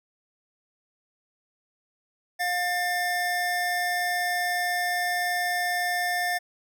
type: tone pair together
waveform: square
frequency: 711 / 1789.6 Hz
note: F5 / A6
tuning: +31 / +29 cents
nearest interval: octave + major third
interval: 1598 cents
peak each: -28 dBFS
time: 2.39-6.39 s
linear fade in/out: 20 ms
effects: none